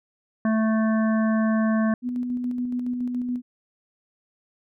harmonic tone, 220 Hz, A3, in tune, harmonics 1 / 3 / 5 / 7 / 8, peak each -19 / -29 / -33 / -36 / -37 dBFS, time 0.45-1.94 s, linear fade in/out 2 ms
sine tone with tremolo, 246.9 Hz, B3, in tune, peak -23 dBFS, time 2.02-3.42 s, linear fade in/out 50 ms, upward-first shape square, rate 7.1 Hz, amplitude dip 30%
effects none

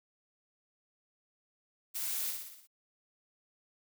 blue noise with echo, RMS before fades -37 dBFS, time 1.94-2.32 s, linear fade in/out 20 ms, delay 59 ms, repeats 6, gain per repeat -4 dB, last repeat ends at 2.674 s, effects none

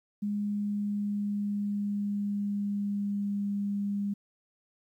sine tone with pitch glide, 205.8 to 201.9 Hz, G#3 to G#3, -16 to -49 cents, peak -28 dBFS, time 0.22-4.14 s, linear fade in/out 10 ms, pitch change -33 cents, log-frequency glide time 0.41-3.48 s, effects 11-bit

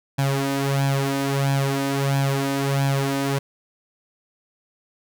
sawtooth tone with flanger, 137.9 Hz, C#3, 9 cents flat, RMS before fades -22 dBFS, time 0.18-3.39 s, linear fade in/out 10 ms, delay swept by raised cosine 1.2 to 3.3 ms, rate 1.5 Hz, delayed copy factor +0.7, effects none

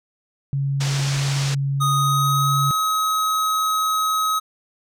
sine tone, 138.59 Hz, C#3, in tune, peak -19 dBFS, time 0.53-2.71 s, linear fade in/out 0 ms
white low-pass noise, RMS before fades -29 dBFS, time 0.8-1.55 s, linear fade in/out 10 ms, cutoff 6900 Hz, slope 24 dB/octave
square tone with pitch glide, 1244.5 to 1272.9 Hz, D#6 to D#6, 0 to +39 cents, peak -19 dBFS, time 1.8-4.4 s, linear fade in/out 20 ms, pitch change +39 cents, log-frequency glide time 1.92-2.58 s
effects none

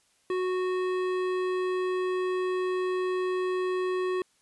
triangle tone with hard clipping, 368.2 Hz, F#4, 8 cents flat, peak -28 dBFS, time 0.3-4.22 s, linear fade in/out 2 ms, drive 18 dB, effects white hiss -67 dBFS RMS until 4.41 s + resampled to 24000 Hz

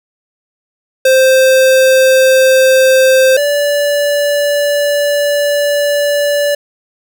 square tone pair in turn, 523.3 / 579.7 Hz, C5 / D5, 0 / -23 cents, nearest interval major second, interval 177 cents, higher second, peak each -6 / -11 dBFS, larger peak first, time 1.05-3.37 / 3.37-6.55 s, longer second, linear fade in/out 5 ms, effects none

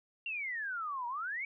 sine exponential two-way sweep, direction down then up, 2794 to 932.3 to 2314 Hz, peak -35 dBFS, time 0.26-1.45 s, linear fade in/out 2 ms, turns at 1.07 s, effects none

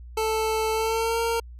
25% pulse tone with pitch glide, 440 to 460.8 Hz, A4 to A#4, 0 to -20 cents, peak -19 dBFS, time 0.17-1.4 s, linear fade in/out 5 ms, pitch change +80 cents, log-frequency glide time 0.72-1.2 s, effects added 60 Hz sine -39 dBFS peak until 1.59 s + resampled to 32000 Hz

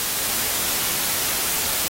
white noise, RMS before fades -23 dBFS, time 0-1.88 s, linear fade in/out 0 ms, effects AAC 48 kbps

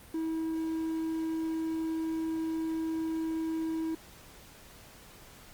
triangle tone, 322.4 Hz, E4, 38 cents flat, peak -28 dBFS, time 0.14-3.95 s, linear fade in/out 5 ms, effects pink hiss -53 dBFS RMS until 5.53 s + Opus 32 kbps

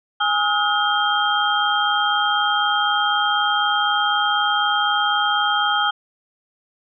sine tone cluster, 827 / 1270 / 1434 / 3184 Hz, G#5 / D#6 / F6 / G7, -8 / +35 / +45 / +26 cents, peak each -22 dBFS, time 0.2-5.91 s, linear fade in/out 10 ms, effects none

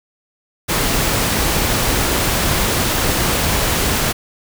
pink noise, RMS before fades -17 dBFS, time 0.68-4.13 s, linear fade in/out 20 ms, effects none

